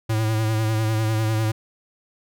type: tone with vibrato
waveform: square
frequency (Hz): 110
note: A2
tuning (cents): 0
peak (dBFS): -20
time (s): 0.09-1.52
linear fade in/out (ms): 10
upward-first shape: sine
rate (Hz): 10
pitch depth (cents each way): 38
effects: none